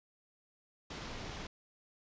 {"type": "low-pass noise", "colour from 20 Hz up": "pink", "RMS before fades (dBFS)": -44, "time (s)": [0.9, 1.47], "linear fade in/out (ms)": 5, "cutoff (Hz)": 6000, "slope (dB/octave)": 24, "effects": ["resampled to 16000 Hz"]}